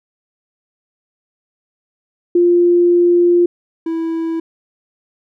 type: tone pair in turn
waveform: sine / triangle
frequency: 349.2 / 328.1 Hz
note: F4 / E4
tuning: 0 / -8 cents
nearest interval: minor second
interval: 108 cents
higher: first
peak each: -8 / -15 dBFS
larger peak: first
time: 2.35-3.46 / 3.86-4.4 s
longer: first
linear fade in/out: 5 ms
effects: none